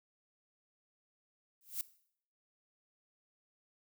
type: noise with exponential growth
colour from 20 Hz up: violet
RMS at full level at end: -33 dBFS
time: 1.61-1.81 s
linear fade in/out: 1 ms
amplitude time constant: 43 ms
effects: noise-tail reverb RT60 0.6 s tail -18 dB re dry